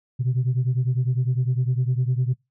sine beating tone pair, 123.47 / 133.37 Hz, B2 / C3, 0 / +34 cents, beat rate 9.9 Hz, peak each -20 / -22 dBFS, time 0.19-2.34 s, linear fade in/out 20 ms, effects noise-tail reverb RT60 0.2 s tail -23 dB re dry + tanh soft clip ceiling -15 dBFS

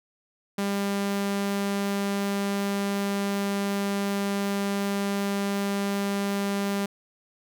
sawtooth tone, 199.7 Hz, G3, 32 cents sharp, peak -21 dBFS, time 0.58-6.86 s, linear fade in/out 5 ms, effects none

